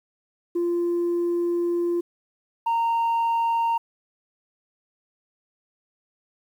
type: tone pair in turn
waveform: sine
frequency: 345.9 / 923.4 Hz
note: F4 / A#5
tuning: -17 / -17 cents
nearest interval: octave + perfect fourth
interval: 1700 cents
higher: second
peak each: -19 / -17 dBFS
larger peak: second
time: 0.55-2.01 / 2.66-3.78 s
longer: first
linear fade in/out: 10 ms
effects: tanh soft clip ceiling -19 dBFS + 9-bit